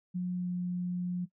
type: tone with pitch glide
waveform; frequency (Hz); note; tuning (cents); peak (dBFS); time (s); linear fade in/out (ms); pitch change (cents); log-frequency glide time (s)
sine; 180 to 178.55; F#3 to F3; -47 to +39; -30; 0.14-1.26; 20; -14; 0.35-0.49
effects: noise-tail reverb RT60 0.1 s tail -18 dB re dry